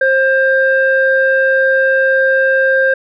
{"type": "tone pair together", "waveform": "sine", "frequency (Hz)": [531, 1591.2], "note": ["C5", "G6"], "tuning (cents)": [25, 25], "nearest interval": "octave + perfect fifth", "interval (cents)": 1900, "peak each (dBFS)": -11, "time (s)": [0.01, 2.94], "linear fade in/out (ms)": 5, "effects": ["tanh soft clip ceiling -2 dBFS"]}